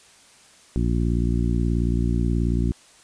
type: harmonic tone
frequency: 58.5 Hz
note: A#1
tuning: 7 cents sharp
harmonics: 1 / 2 / 3 / 4 / 5 / 6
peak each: -22 / -25 / -27 / -28 / -31 / -33 dBFS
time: 0.76-2.72 s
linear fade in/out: 0 ms
effects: white hiss -52 dBFS RMS until 3.03 s + resampled to 22050 Hz